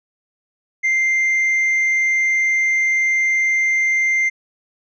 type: tone with tanh clipping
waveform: triangle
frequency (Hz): 2093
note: C7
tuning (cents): 0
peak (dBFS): -15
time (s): 0.83-4.3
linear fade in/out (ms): 20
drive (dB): 7
effects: resampled to 16000 Hz